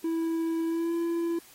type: tone with pitch glide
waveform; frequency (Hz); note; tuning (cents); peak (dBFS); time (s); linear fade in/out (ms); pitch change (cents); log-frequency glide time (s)
triangle; 328.5 to 337.3; E4 to E4; -6 to +40; -24; 0.04-1.39; 5; +46; 0.66-0.93
effects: white hiss -54 dBFS RMS until 1.54 s + AAC 48 kbps